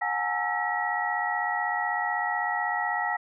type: tone cluster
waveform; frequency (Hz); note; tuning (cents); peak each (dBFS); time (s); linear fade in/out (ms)
sine; 727 / 827 / 903 / 1322 / 1920; F#5 / G#5 / A5 / E6 / B6; -31 / -8 / +45 / +5 / -49; -32 / -31 / -34 / -35 / -29; 0.01-3.17; 10
effects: none